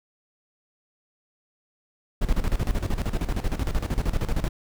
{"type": "noise with tremolo", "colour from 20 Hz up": "brown", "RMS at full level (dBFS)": -22, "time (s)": [2.21, 4.49], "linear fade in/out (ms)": 10, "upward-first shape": "square", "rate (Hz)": 13, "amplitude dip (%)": 75, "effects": []}